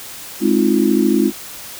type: chord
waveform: sine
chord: F minor seventh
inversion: first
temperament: just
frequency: 209.5 / 261.9 / 314.3 / 349.2 Hz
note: Ab3 / C4 / Eb4 / F4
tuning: +15 / +2 / +18 / 0 cents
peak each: -17 dBFS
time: 0.4-1.32 s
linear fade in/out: 50 ms
effects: white hiss -33 dBFS RMS until 1.79 s